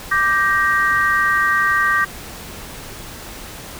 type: chord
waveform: sine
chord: G minor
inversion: second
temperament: just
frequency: 1176 / 1568 / 1881.6 Hz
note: D6 / G6 / Bb6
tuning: +2 / 0 / +16 cents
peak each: -18 dBFS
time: 0.11-2.05 s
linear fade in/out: 10 ms
effects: pink hiss -34 dBFS RMS until 3.79 s